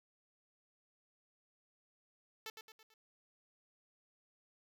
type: tone with echo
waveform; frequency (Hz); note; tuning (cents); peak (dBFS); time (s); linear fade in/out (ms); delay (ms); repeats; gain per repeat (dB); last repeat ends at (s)
5% pulse; 440; A4; 0; -32; 2.46-2.5; 2; 110; 4; -6; 2.94
effects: none